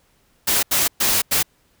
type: noise bursts at uneven times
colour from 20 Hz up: white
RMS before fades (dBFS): -18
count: 4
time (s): 0.47-0.63 / 0.71-0.88 / 1-1.22 / 1.31-1.43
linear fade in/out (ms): 10
effects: pink hiss -61 dBFS RMS until 1.8 s